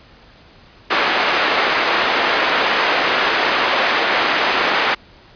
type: band-pass noise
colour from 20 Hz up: white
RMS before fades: -17 dBFS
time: 0.9-4.95 s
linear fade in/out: 10 ms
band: 370 to 2200 Hz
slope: 12 dB/octave
effects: pink hiss -46 dBFS RMS until 5.35 s + resampled to 11025 Hz